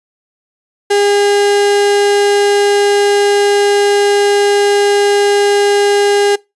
35% pulse tone, 406.3 Hz, G#4, 38 cents flat, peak -7 dBFS, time 0.9-6.36 s, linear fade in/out 10 ms, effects noise-tail reverb RT60 0.2 s tail -22 dB re dry + resampled to 24000 Hz

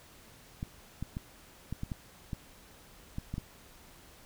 clicks, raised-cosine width 5 ms, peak -23 dBFS, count 10, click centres 0.629 / 1.026 / 1.169 / 1.726 / 1.834 / 1.918 / 2.332 / 3.184 / 3.34 / 3.381 s, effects pink hiss -56 dBFS RMS until 4.25 s

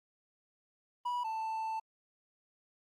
triangle tone pair in turn, 976 / 885.6 Hz, B5 / A5, -21 / +11 cents, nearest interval major second, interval 168 cents, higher first, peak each -30 / -32 dBFS, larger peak first, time 1.05-1.24 / 1.24-1.8 s, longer second, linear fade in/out 10 ms, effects Opus 32 kbps

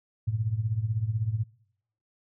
sine tone with tremolo, 110 Hz, A2, in tune, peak -21 dBFS, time 0.27-1.44 s, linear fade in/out 10 ms, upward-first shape triangle, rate 16 Hz, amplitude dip 85%, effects noise-tail reverb RT60 0.8 s tail -26 dB re dry

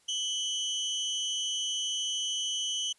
30% pulse tone pair together, 2987 / 3200 Hz, F#7 / G7, +16 / +35 cents, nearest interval minor second, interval 119 cents, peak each -28 / -32 dBFS, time 0.08-2.93 s, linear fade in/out 10 ms, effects white hiss -66 dBFS RMS until 2.98 s + resampled to 24000 Hz

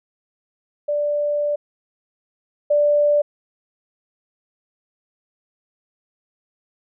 sine tone pair in turn, 587.3 / 587.3 Hz, D5 / D5, 0 / 0 cents, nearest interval unison, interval 0 cents, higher neither, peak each -18 / -13 dBFS, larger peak second, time 0.88-1.56 / 2.7-3.22 s, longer first, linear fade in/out 10 ms, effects none

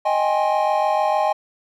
triangle chord, Ab major seventh, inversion second, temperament equal with one note detuned, 622.3 / 784 / 830.6 / 1059.3 Hz, Eb5 / G5 / Ab5 / C6, 0 / 0 / 0 / +21 cents, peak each -19 / -20 / -19 / -24 dBFS, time 0.05-1.33 s, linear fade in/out 10 ms, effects tanh soft clip ceiling -5 dBFS

